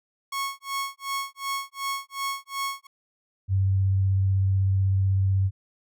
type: tone with tremolo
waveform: sawtooth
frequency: 1100 Hz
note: C#6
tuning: 14 cents flat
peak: -22 dBFS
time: 0.32-2.87 s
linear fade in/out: 5 ms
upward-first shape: sine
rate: 2.7 Hz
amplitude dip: 100%
type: tone with vibrato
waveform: sine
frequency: 96.3 Hz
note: G2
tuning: 30 cents flat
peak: -19 dBFS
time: 3.48-5.51 s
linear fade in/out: 50 ms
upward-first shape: sine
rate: 16 Hz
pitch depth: 12 cents each way
effects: none